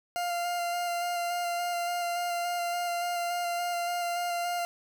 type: tone with vibrato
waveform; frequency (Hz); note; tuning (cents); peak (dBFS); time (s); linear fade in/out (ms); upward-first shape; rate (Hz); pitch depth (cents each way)
40% pulse; 698.5; F5; 0; -28; 0.16-4.65; 0; square; 3.5; 12
effects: 9-bit